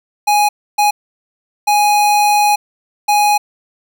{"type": "tone bursts at uneven times", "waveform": "square", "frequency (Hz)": 830.6, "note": "G#5", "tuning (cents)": 0, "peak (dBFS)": -10, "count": 4, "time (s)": [[0.27, 0.49], [0.78, 0.91], [1.67, 2.56], [3.08, 3.38]], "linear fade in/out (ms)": 10, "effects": []}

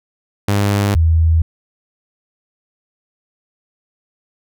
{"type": "tone pair in turn", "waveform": ["sawtooth", "sine"], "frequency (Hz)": [101.3, 81.28], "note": ["G#2", "E2"], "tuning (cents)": [-43, -24], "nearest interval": "major third", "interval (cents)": 381, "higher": "first", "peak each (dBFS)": -9, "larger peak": "neither", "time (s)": [[0.48, 0.95], [0.95, 1.42]], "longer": "neither", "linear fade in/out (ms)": 5, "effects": []}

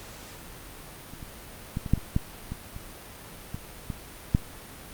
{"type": "clicks", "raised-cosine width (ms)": 5, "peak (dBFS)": [-29, -27, -16, -21, -7, -22, -10, -21, -26, -21, -19, -7], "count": 12, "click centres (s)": [1.136, 1.228, 1.771, 1.862, 1.936, 1.977, 2.164, 2.52, 2.764, 3.545, 3.902, 4.349], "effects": ["pink hiss -44 dBFS RMS until 4.93 s", "Opus 48 kbps"]}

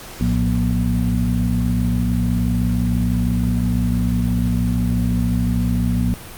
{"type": "harmonic tone with a mistuned harmonic", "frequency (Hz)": 59.8, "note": "A#1", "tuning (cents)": 45, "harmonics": [1, 2, 3, 4], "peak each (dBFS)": [-21, -21, -21, -21], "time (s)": [0.21, 6.14], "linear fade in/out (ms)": 0, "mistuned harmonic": 2, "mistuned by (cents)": -92, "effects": ["pink hiss -36 dBFS RMS until 6.37 s", "Opus 48 kbps"]}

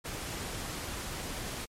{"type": "noise", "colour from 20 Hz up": "pink", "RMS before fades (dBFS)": -38, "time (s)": [0.04, 1.66], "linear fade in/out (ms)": 20, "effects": ["low-pass 12000 Hz 12 dB/octave", "MP3 64 kbps"]}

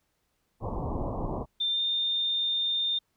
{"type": "low-pass noise", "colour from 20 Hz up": "pink", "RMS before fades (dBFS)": -32, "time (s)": [0.6, 1.46], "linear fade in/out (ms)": 50, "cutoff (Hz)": 1100, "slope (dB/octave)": 96}
{"type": "tone with pitch glide", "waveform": "sine", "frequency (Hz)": [3585, 3622], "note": ["A7", "A7"], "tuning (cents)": [32, 49], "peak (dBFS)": -25, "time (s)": [1.6, 2.99], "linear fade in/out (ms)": 10, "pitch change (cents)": 17, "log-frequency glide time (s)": [1.72, 1.79]}
{"effects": ["pink hiss -75 dBFS RMS until 3.16 s"]}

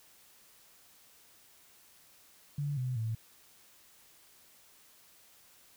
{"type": "tone with pitch steps", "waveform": "sine", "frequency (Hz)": [144.3, 127.08, 111.92], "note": ["D3", "B2", "A2"], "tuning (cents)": [-30, 50, 30], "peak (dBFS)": -31, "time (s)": [2.58, 3.15], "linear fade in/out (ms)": 5, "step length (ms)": 190, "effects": ["white hiss -61 dBFS RMS until 5.76 s"]}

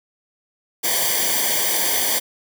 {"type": "noise with comb filter", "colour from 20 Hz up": "white", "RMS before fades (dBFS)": -20, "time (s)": [0.83, 2.2], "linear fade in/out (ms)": 20, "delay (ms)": 0.75, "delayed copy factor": -0.95, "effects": []}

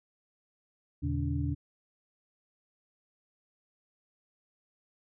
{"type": "tone cluster", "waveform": "sine", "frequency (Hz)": [81, 119.1, 142.6, 287.7], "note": ["E2", "A#2", "C#3", "D4"], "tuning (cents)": [-30, 38, 49, -36], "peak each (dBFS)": [-32, -36, -34, -35], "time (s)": [1.02, 1.55], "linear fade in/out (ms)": 20, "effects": []}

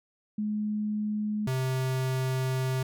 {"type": "tone pair in turn", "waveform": ["sine", "square"], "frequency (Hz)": [211.2, 130.41], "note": ["G#3", "C3"], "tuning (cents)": [29, -5], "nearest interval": "minor sixth", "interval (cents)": 834, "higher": "first", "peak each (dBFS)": [-27, -27], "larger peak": "neither", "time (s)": [[0.38, 1.47], [1.47, 2.83]], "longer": "second", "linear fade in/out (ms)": 5, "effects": []}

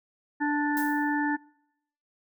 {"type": "harmonic tone", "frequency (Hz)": 293.7, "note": "D4", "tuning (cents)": 0, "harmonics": [1, 3, 5, 6], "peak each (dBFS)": [-26, -30, -38, -31], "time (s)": [0.4, 1.37], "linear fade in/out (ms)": 20}
{"type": "noise with exponential decay", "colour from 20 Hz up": "violet", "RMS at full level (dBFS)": -35, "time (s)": [0.77, 1.2], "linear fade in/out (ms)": 0, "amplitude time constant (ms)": 92}
{"effects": ["noise-tail reverb RT60 0.8 s tail -25 dB re dry"]}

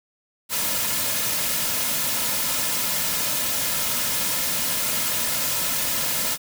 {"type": "noise with comb filter", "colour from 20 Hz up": "white", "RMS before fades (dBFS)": -24, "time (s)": [0.49, 6.38], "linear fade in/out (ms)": 50, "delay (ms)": 2.6, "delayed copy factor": -0.55, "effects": []}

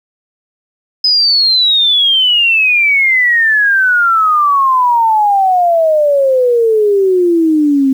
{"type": "exponential sweep", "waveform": "sine", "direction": "down", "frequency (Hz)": [5070, 262.8], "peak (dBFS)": -7, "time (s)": [1.04, 7.93], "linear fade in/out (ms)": 5, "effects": ["7-bit"]}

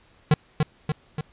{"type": "tone with echo", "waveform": "square", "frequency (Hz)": 152.4, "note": "D#3", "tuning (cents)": -36, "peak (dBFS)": -14, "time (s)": [0.31, 0.34], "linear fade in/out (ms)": 2, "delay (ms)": 290, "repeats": 3, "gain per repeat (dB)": -4, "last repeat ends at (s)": 1.21, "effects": ["pink hiss -58 dBFS RMS until 1.32 s", "resampled to 8000 Hz"]}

